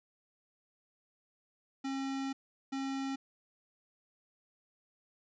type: tone bursts at uneven times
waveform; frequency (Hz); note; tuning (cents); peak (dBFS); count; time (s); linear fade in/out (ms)
square; 270; C#4; -45; -35; 2; 1.84-2.33 / 2.72-3.16; 10
effects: resampled to 16000 Hz